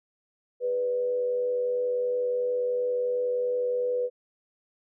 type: tone with frequency modulation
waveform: sine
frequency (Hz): 493.9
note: B4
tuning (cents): 0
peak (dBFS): -24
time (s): 0.6-4.1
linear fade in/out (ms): 50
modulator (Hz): 90.7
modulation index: 0.3
effects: none